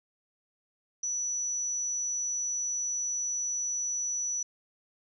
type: tone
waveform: sine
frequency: 5920 Hz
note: F#8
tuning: in tune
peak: -29 dBFS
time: 1.03-4.43 s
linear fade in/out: 5 ms
effects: none